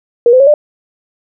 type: tone with pitch steps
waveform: sine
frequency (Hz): 474.8 / 511.8 / 551.7 / 594.8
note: A#4 / C5 / C#5 / D5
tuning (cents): +32 / -38 / -8 / +22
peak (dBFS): -3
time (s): 0.26-0.54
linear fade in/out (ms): 2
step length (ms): 70
effects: none